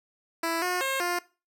10% pulse tone with pitch steps, 331.4 / 360.6 / 536 / 352.1 Hz, E4 / F#4 / C5 / F4, +9 / -45 / +42 / +14 cents, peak -18 dBFS, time 0.43-1.19 s, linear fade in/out 5 ms, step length 190 ms, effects noise-tail reverb RT60 0.3 s tail -19 dB re dry

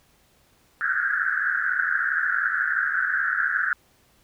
white band-pass noise, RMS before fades -24 dBFS, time 0.81-3.73 s, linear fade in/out 0 ms, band 1400 to 1700 Hz, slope 96 dB/octave, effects pink hiss -61 dBFS RMS until 4.23 s

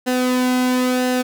sawtooth tone with flanger, 252.2 Hz, B3, 36 cents sharp, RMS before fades -18 dBFS, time 0.06-1.23 s, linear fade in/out 20 ms, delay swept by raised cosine 0.87 to 1.73 ms, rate 0.98 Hz, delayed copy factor -0.55, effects none

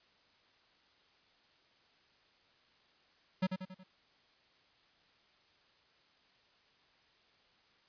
square tone with echo, 186.5 Hz, F#3, 14 cents sharp, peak -29 dBFS, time 3.42-3.47 s, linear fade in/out 10 ms, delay 92 ms, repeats 4, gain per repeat -6 dB, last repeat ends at 3.838 s, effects white hiss -68 dBFS RMS until 7.88 s + resampled to 11025 Hz

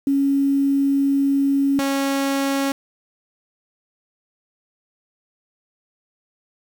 sine / sawtooth tone pair in turn, 277.2 / 275 Hz, C#4 / C#4, 0 / -14 cents, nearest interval unison, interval 14 cents, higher first, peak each -15 dBFS, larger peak neither, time 0.07-1.79 / 1.79-2.72 s, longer first, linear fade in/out 2 ms, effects 7-bit

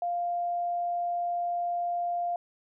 sine tone, 698.5 Hz, F5, in tune, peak -27 dBFS, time 0.02-2.36 s, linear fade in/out 2 ms, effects none

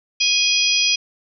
harmonic tone with a mistuned harmonic, 830 Hz, G#5, 1 cent flat, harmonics 3 / 4 / 5 / 6 / 7, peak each -20 / -20 / -30 / -20 / -23 dBFS, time 0.2-0.96 s, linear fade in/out 10 ms, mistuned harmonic 4, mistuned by -34 cents, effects none

